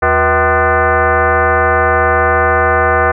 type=tone with frequency modulation; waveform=sine; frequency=362.5 Hz; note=F#4; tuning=35 cents flat; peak=-8 dBFS; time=0.02-3.12 s; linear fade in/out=10 ms; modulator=282 Hz; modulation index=4.9; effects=none